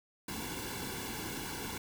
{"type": "noise with comb filter", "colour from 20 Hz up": "pink", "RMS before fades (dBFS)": -40, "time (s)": [0.28, 1.78], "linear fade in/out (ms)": 5, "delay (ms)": 1.6, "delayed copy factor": -0.75, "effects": []}